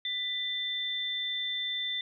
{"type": "tone pair together", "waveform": "sine", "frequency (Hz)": [1992, 3549], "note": ["B6", "A7"], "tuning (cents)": [14, 14], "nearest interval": "minor seventh", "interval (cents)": 1000, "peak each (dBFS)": [-37, -31], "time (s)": [0.05, 2.01], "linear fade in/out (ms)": 2, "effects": []}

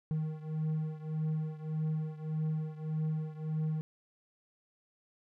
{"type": "beating tone pair", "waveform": "triangle", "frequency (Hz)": [155.56, 157.26], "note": ["D#3", "D#3"], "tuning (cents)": [0, 19], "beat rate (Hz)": 1.7, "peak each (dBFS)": [-32, -35], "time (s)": [0.11, 3.81], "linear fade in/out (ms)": 0, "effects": []}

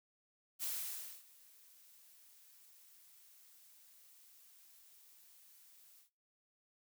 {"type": "noise with ADSR envelope", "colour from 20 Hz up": "blue", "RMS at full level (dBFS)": -39, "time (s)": [0.59, 6.1], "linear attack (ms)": 45, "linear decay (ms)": 590, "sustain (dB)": -24, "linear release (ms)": 110, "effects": ["noise-tail reverb RT60 0.3 s tail -20 dB re dry"]}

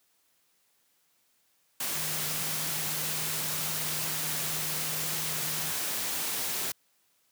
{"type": "tone in noise", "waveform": "sine", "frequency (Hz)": 155.56, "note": "D#3", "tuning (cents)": 0, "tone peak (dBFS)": -42, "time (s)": [1.95, 5.71], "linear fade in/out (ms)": 5, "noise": "white", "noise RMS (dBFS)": -32, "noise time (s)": [1.8, 6.72], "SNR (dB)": -13, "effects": ["white hiss -70 dBFS RMS until 7.31 s", "high-pass 100 Hz 12 dB/octave"]}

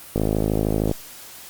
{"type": "click train", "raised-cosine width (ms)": 2, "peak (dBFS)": -7, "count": 41, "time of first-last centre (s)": [0.16, 0.913], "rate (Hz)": 53.1, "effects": ["white hiss -41 dBFS RMS until 1.49 s", "Opus 32 kbps"]}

